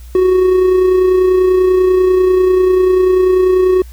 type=tone with amplitude modulation; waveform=triangle; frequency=370 Hz; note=F#4; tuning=in tune; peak=-4 dBFS; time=0.15-3.82 s; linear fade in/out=2 ms; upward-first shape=sine; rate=30.2 Hz; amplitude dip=35%; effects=added 60 Hz sine -30 dBFS peak until 3.92 s + white hiss -46 dBFS RMS until 3.92 s